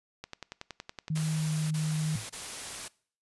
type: click train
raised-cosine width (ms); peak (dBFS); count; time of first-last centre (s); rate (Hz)
0.2; -22; 11; 0.24-1.175; 10.7
type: tone with pitch glide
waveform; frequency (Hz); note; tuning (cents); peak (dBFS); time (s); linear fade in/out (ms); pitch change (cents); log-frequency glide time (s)
sine; 156.7 to 155.35; D#3 to D#3; +13 to -2; -27; 1.1-2.16; 5; -15; 1.36-1.5
type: noise bursts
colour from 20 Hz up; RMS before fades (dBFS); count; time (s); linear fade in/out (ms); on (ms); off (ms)
white; -39; 3; 1.15-2.884; 10; 560; 27
type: tone with exponential decay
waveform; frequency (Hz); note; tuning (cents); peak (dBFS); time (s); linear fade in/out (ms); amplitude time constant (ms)
sine; 108.6; A2; -22; -31; 2.15-2.36; 5; 44
effects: noise-tail reverb RT60 0.5 s tail -23 dB re dry + resampled to 24000 Hz